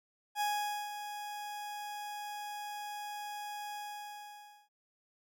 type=tone with ADSR envelope; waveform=40% pulse; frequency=830.6 Hz; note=G#5; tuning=in tune; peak=-29 dBFS; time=0.35-4.69 s; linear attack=58 ms; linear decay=480 ms; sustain=-10 dB; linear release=940 ms; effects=none